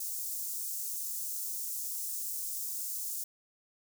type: high-pass noise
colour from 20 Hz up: white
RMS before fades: -37 dBFS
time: 0-3.24 s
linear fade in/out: 5 ms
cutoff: 6200 Hz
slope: 24 dB/octave
effects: none